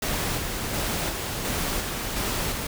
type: noise with tremolo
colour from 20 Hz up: pink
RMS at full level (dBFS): -27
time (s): 0.02-2.67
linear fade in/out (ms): 5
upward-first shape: square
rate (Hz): 1.4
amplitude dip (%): 30
effects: none